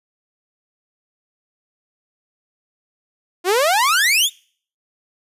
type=exponential sweep; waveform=sawtooth; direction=up; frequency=339.5 to 3729 Hz; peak=-10 dBFS; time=3.44-4.3 s; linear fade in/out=50 ms; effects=noise-tail reverb RT60 0.5 s tail -25 dB re dry + resampled to 32000 Hz